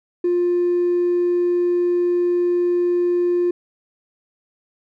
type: tone with hard clipping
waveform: sine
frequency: 351.9 Hz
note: F4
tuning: 13 cents sharp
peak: -16 dBFS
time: 0.24-3.51 s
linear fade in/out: 5 ms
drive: 1 dB
effects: none